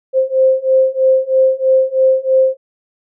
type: beating tone pair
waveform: sine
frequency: 523.3 / 526.4 Hz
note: C5 / C5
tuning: 0 / +10 cents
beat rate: 3.1 Hz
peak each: -13 / -12 dBFS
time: 0.13-2.57 s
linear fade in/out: 50 ms
effects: none